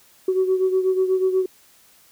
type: beating tone pair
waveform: sine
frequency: 373.8 / 382 Hz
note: F#4 / G4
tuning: +18 / -45 cents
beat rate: 8.2 Hz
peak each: -17 / -23 dBFS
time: 0.28-1.46 s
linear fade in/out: 5 ms
effects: tanh soft clip ceiling -11 dBFS + white hiss -54 dBFS RMS until 2.11 s